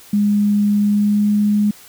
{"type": "tone with pitch glide", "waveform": "sine", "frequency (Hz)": [205.9, 207.8], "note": ["G#3", "G#3"], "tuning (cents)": [-15, 1], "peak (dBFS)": -12, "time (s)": [0.13, 1.71], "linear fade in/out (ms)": 5, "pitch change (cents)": 16, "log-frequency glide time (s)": [0.85, 1.32], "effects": ["white hiss -43 dBFS RMS until 1.88 s"]}